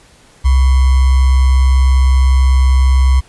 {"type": "tone with sample-and-hold", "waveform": "sine", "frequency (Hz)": 65.41, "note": "C2", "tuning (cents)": 0, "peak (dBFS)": -6, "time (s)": [0.44, 3.21], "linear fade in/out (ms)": 20, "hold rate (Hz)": 1050, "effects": ["pink hiss -46 dBFS RMS until 3.28 s", "resampled to 24000 Hz"]}